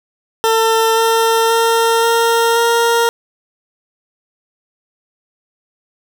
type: tone with pitch steps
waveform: 20% pulse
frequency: 449.2 / 453.4 / 457.6 / 461.8 / 466.1 Hz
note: A4 / A#4 / A#4 / A#4 / A#4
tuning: +36 / -48 / -32 / -16 / 0 cents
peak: -6 dBFS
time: 0.44-3.09 s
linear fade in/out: 0 ms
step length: 530 ms
effects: none